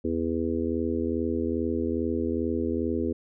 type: harmonic tone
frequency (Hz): 82.41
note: E2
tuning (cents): 0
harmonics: 1 / 3 / 4 / 5 / 6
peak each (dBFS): -34 / -29 / -30 / -31 / -35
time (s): 0.04-3.13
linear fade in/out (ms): 10
effects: none